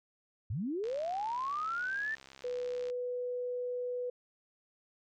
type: linear sweep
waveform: sine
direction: up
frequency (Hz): 82 to 1800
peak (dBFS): -32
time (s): 0.5-2.15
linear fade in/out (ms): 5
type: click train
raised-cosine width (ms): 0.2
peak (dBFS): -33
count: 139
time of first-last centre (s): 0.84-2.9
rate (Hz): 67
type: tone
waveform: sine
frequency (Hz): 493.9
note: B4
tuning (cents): 0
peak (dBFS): -33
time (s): 2.44-4.1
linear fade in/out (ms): 5
effects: MP3 96 kbps